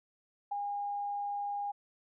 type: tone with ADSR envelope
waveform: sine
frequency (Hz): 813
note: G#5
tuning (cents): -37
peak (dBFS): -30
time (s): 0.51-1.72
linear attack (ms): 11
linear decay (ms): 9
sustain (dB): -3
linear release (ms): 13
effects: none